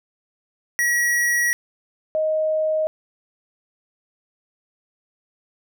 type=tone pair in turn; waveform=square / sine; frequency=1916 / 625.1 Hz; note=A#6 / D#5; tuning=+47 / +8 cents; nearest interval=octave + perfect fifth; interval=1939 cents; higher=first; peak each=-18 dBFS; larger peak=neither; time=0.79-1.53 / 2.15-2.87 s; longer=first; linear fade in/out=0 ms; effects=none